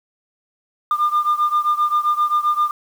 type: beating tone pair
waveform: sine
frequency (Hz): 1201 / 1208.6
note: D6 / D6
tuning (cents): +38 / +49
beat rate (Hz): 7.6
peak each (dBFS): -16 / -18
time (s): 0.91-2.71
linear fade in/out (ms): 2
effects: tanh soft clip ceiling -11 dBFS + 7-bit